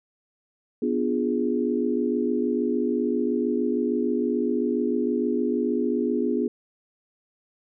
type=chord; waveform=sine; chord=B diminished seventh; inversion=none; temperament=equal; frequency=246.9 / 293.7 / 349.2 / 415.3 Hz; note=B3 / D4 / F4 / Ab4; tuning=0 / 0 / 0 / 0 cents; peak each=-25 / -29 / -28 / -27 dBFS; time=0.82-6.48 s; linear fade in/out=5 ms; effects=none